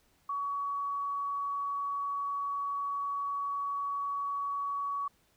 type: tone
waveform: sine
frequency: 1128 Hz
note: C#6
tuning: 30 cents sharp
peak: -31 dBFS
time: 0.29-5.08 s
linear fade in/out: 5 ms
effects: pink hiss -69 dBFS RMS until 5.36 s

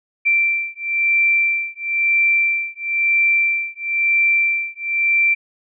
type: beating tone pair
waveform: sine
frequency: 2349 / 2350 Hz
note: D7 / D7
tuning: 0 / +1 cents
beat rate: 1 Hz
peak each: -18 dBFS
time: 0.25-5.35 s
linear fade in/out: 20 ms
effects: none

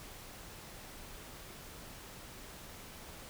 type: silence
effects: pink hiss -50 dBFS RMS until 3.29 s

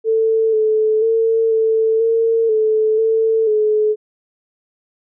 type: tone with pitch steps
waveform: sine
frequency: 445.2 / 434.1 / 450.7 / 444.2 / 454.4 / 434.9 / 445.9 / 427.3 Hz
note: A4 / A4 / A4 / A4 / A#4 / A4 / A4 / G#4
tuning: +20 / -23 / +42 / +16 / -44 / -20 / +23 / +49 cents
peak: -12 dBFS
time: 0.04-3.96 s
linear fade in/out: 50 ms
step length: 490 ms
effects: none

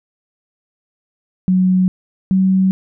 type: tone pair in turn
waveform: sine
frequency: 185 / 189.21 Hz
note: F#3 / F#3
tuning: 0 / +39 cents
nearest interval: unison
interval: 39 cents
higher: second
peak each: -10 dBFS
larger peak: neither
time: 1.48-1.88 / 2.31-2.71 s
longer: neither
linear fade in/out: 0 ms
effects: none

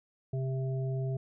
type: harmonic tone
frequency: 132.1 Hz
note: C3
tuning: 17 cents sharp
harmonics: 1 / 3 / 5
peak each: -30 / -40 / -44 dBFS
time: 0.33-1.17 s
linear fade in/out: 5 ms
effects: none

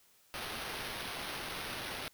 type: noise with sample-and-hold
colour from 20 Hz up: violet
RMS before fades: -41 dBFS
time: 0.34-2.08 s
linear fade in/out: 0 ms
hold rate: 7350 Hz
effects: white hiss -66 dBFS RMS until 2.13 s

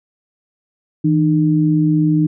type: tone pair together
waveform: sine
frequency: 160.7 / 303.9 Hz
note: E3 / D#4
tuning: -44 / -41 cents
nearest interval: major seventh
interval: 1103 cents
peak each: -14 dBFS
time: 1.04-2.27 s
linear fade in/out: 10 ms
effects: none

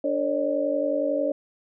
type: tone cluster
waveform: sine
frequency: 292.2 / 457.2 / 551 / 602 Hz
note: D4 / A#4 / C#5 / D5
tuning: -9 / -34 / -11 / +43 cents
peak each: -28 / -34 / -25 / -27 dBFS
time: 0.04-1.32 s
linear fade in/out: 5 ms
effects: none

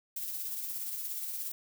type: noise with tremolo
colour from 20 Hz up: violet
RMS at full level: -36 dBFS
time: 0.16-1.52 s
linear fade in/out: 5 ms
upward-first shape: sine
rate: 17 Hz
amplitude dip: 35%
effects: none

